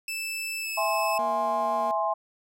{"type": "tone with pitch glide", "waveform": "sawtooth", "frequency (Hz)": [2637, 2608], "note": ["E7", "E7"], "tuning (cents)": [0, -19], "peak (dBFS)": -27, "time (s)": [0.08, 1.18], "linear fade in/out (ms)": 2, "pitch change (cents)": -19, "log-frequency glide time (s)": [0.6, 0.7]}
{"type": "chord", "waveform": "sine", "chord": "E augmented", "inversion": "none", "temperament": "equal with one note detuned", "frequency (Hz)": [659.3, 830.6, 1050.7], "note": ["E5", "G#5", "B#5"], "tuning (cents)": [0, 0, 7], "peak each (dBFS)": -28, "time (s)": [0.77, 2.14], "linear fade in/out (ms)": 10}
{"type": "tone with vibrato", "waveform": "25% pulse", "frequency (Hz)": 234.8, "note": "A#3", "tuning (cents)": 13, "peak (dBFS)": -34, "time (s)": [1.19, 1.91], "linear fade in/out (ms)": 0, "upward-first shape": "sine", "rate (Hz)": 5.9, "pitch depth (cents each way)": 9}
{"effects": []}